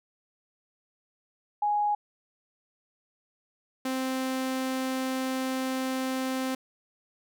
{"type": "tone pair in turn", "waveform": ["sine", "sawtooth"], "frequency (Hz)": [830.6, 261.1], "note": ["G#5", "C4"], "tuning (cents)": [0, -3], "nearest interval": "octave + minor sixth", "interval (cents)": 2003, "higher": "first", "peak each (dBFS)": [-23, -24], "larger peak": "first", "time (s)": [[1.62, 1.95], [3.85, 6.55]], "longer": "second", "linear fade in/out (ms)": 5, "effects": []}